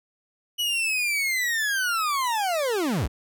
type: linear sweep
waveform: 40% pulse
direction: down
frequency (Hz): 2960 to 38.94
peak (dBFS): -22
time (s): 0.58-3.08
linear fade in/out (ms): 20
effects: none